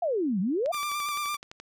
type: exponential two-way sweep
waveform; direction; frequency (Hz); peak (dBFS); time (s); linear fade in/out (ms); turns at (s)
sine; down then up; 731 to 175 to 731; -24; 0.02-0.72; 5; 0.4
type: click train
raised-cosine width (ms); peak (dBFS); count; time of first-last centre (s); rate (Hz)
0.2; -25; 12; 0.66-1.6; 11.7
type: tone with vibrato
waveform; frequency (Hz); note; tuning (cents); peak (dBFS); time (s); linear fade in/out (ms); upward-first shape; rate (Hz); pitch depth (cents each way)
sawtooth; 1174.7; D6; 0; -25; 0.72-1.37; 20; square; 8.8; 24
effects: none